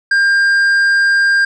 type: tone with tanh clipping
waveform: sine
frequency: 1600 Hz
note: G6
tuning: 35 cents sharp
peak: -10 dBFS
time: 0.11-1.45 s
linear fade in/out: 5 ms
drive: 6 dB
effects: none